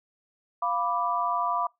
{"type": "chord", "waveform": "sine", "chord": "B diminished", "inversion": "second", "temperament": "equal", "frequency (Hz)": [698.5, 987.8, 1174.7], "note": ["F5", "B5", "D6"], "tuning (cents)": [0, 0, 0], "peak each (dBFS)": [-30, -28, -28], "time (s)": [0.62, 1.67], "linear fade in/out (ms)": 5, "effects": ["noise-tail reverb RT60 0.2 s tail -25 dB re dry"]}